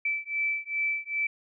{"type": "beating tone pair", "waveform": "sine", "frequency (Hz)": [2318, 2320.5], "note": ["D7", "D7"], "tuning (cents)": [-23, -21], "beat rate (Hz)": 2.5, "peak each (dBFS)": -30, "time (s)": [0.05, 1.27], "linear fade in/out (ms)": 5, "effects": []}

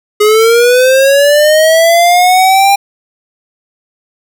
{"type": "linear sweep", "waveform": "square", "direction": "up", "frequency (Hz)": [415.3, 802], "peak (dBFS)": -5, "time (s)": [0.2, 2.76], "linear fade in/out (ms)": 10, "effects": []}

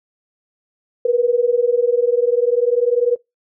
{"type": "tone pair together", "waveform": "sine", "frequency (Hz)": [472.2, 492.4], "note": ["A#4", "B4"], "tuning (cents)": [22, -5], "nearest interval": "minor second", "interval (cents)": 73, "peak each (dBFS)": -16, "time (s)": [1.05, 3.16], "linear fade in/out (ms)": 5, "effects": ["noise-tail reverb RT60 0.2 s tail -24 dB re dry"]}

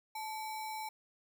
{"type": "tone with sample-and-hold", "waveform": "sine", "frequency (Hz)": 871, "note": "A5", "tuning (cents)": -18, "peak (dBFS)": -38, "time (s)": [0.15, 0.89], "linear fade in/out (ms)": 5, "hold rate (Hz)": 3150, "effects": []}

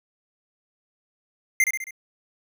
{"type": "tone with echo", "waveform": "square", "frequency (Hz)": 2093, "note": "C7", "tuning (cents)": 0, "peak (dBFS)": -16, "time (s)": [1.6, 1.64], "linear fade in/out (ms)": 2, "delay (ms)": 67, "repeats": 4, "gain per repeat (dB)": -5, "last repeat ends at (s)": 1.908, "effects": []}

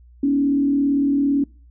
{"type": "tone with frequency modulation", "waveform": "sine", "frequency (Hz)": 280, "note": "C#4", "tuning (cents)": 18, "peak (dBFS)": -15, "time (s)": [0.23, 1.44], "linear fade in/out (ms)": 5, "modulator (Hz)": 37.8, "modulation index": 0.52, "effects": ["noise-tail reverb RT60 0.4 s tail -25 dB re dry", "added 60 Hz sine -45 dBFS peak until 1.7 s"]}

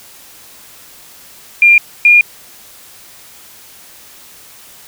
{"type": "tone pair in turn", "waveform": "sine", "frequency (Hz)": [2398, 2420], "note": ["D7", "D#7"], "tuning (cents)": [36, -49], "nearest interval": "unison", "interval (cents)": 15, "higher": "second", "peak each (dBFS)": -3, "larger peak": "neither", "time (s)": [[1.62, 1.78], [2.05, 2.21]], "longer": "neither", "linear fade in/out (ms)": 2, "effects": ["white hiss -39 dBFS RMS until 4.87 s"]}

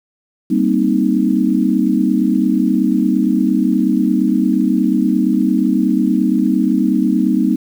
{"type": "chord", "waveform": "sine", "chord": "C minor seventh", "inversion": "second", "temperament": "equal", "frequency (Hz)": [196, 233.1, 261.6, 311.1], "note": ["G3", "Bb3", "C4", "Eb4"], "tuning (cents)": [0, 0, 0, 0], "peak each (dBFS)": -17, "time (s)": [0.5, 7.56], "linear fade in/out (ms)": 10, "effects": ["7-bit"]}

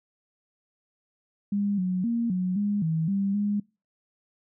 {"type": "tone with pitch steps", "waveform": "sine", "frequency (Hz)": [202.6, 183.4, 233.5, 183.1, 204.9, 160.9, 197.4, 205.4], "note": ["G#3", "F#3", "A#3", "F#3", "G#3", "E3", "G3", "G#3"], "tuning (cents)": [-43, -15, 3, -18, -23, -42, 12, -19], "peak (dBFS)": -23, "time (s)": [1.52, 3.6], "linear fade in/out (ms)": 5, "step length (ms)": 260, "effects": ["noise-tail reverb RT60 0.3 s tail -25 dB re dry"]}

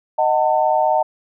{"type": "chord", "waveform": "sine", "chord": "D# diminished", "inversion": "none", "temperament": "just", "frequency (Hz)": [622.3, 746.7, 896], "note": ["D#5", "F#5", "A5"], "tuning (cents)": [0, 16, 31], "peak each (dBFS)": -18, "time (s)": [0.18, 1.03], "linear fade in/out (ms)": 10, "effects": []}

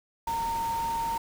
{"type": "tone in noise", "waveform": "sine", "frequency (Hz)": 919, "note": "A#5", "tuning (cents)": -25, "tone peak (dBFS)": -27, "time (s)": [0.27, 1.18], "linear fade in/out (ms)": 5, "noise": "pink", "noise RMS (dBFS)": -40, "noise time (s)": [0.27, 1.18], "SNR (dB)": 10, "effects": []}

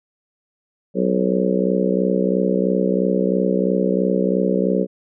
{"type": "harmonic tone with a mistuned harmonic", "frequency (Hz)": 63, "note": "B1", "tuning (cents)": 35, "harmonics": [3, 4, 5, 6, 7, 8, 9], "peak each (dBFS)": [-20, -25, -26, -25, -22, -26, -25], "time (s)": [0.94, 4.87], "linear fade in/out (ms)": 50, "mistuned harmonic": 9, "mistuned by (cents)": -48, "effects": []}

